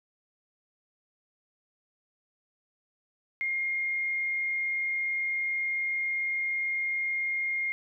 sine tone with frequency modulation, 2129 Hz, C7, 30 cents sharp, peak -27 dBFS, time 3.41-7.72 s, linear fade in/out 0 ms, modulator 37.3 Hz, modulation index 0.29, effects none

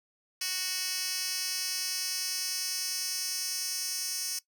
10% pulse tone with high-pass filter sweep, 370 Hz, F#4, in tune, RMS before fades -33 dBFS, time 0.41-4.39 s, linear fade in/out 5 ms, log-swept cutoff 4000 to 6000 Hz, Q 1.6, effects noise-tail reverb RT60 0.1 s tail -18 dB re dry

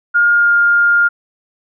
sine tone with pitch glide, 1418 to 1409 Hz, F6 to F6, +26 to +15 cents, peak -8 dBFS, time 0.14-1.09 s, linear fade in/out 20 ms, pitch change -11 cents, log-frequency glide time 0.32-0.54 s, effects none

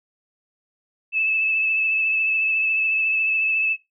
sine tone with vibrato, 2616 Hz, E7, 14 cents flat, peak -18 dBFS, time 1.12-3.77 s, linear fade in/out 50 ms, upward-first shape sine, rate 14 Hz, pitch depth 21 cents each way, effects noise-tail reverb RT60 0.2 s tail -20 dB re dry

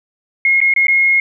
sine tone with dropouts, 2155 Hz, C#7, 49 cents flat, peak -9 dBFS, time 0.45-1.2 s, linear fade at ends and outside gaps 2 ms, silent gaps 0.604-0.614 / 0.738-0.762 / 0.869-0.882 s, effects none

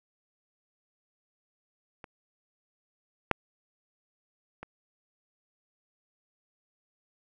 clicks, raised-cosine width 0.5 ms, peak -28 / -7 / -25 dBFS, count 3, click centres 2.042 / 3.313 / 4.63 s, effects none

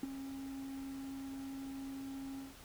triangle tone with ADSR envelope, 270.9 Hz, C#4, 40 cents flat, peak -29 dBFS, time 0.03-2.56 s, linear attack 4 ms, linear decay 15 ms, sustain -11 dB, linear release 180 ms, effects tanh soft clip ceiling -26 dBFS + pink hiss -56 dBFS RMS until 2.64 s

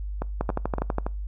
two click trains, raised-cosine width 1 ms, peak -11 / -14 dBFS, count 8 / 4, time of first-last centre 0.41-0.984 / 0.22-1.065 s, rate 12.2 / 3.55 Hz, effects noise-tail reverb RT60 0.3 s tail -24 dB re dry + added 50 Hz sine -29 dBFS peak until 1.27 s

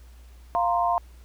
sine chord, F suspended fourth, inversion none, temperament equal, 698.5 / 932.3 / 1046.5 Hz, F5 / Bb5 / C6, 0 / 0 / 0 cents, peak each -23 / -26 / -26 dBFS, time 0.55-0.98 s, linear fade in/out 0 ms, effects added 60 Hz sine -45 dBFS peak until 1.24 s + pink hiss -59 dBFS RMS until 1.24 s

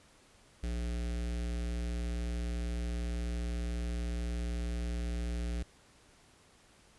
square tone with notch filter, 59 Hz, A#1, 22 cents sharp, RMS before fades -35 dBFS, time 0.63-5.63 s, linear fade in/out 5 ms, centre 990 Hz, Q 1.2, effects pink hiss -62 dBFS RMS until 6.98 s + resampled to 24000 Hz

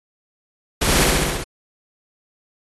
pink noise with echo, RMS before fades -18 dBFS, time 0.81-1.04 s, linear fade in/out 10 ms, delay 67 ms, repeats 6, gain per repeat -2 dB, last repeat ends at 1.442 s, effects AAC 32 kbps

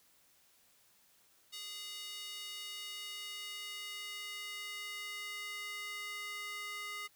square tone with high-pass filter sweep, 412.3 Hz, G#4, 13 cents flat, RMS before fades -44 dBFS, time 1.52-7.08 s, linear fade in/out 20 ms, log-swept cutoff 3400 to 1700 Hz, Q 2.1, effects white hiss -68 dBFS RMS until 7.15 s

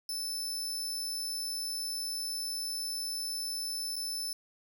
sawtooth tone with dropouts, 5274 Hz, E8, in tune, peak -31 dBFS, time 0.09-4.33 s, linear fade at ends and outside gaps 2 ms, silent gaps 3.958-3.963 s, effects 11-bit

